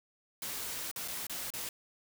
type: noise with dropouts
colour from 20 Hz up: white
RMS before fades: -39 dBFS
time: 0.42-1.69 s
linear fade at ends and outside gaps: 2 ms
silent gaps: 0.914-0.96 / 1.078-1.082 / 1.268-1.296 / 1.504-1.537 s
effects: none